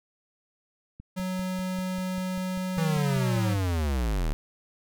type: click train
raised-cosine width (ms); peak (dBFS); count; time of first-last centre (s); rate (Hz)
5; -30; 14; 1-3.559; 5.08
type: tone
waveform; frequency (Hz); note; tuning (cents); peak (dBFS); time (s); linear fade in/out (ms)
square; 185.2; F#3; +2; -29; 1.16-3.55; 20
type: linear sweep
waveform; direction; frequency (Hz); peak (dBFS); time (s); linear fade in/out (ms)
square; down; 165.6 to 34.2; -25; 2.78-4.33; 0
effects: none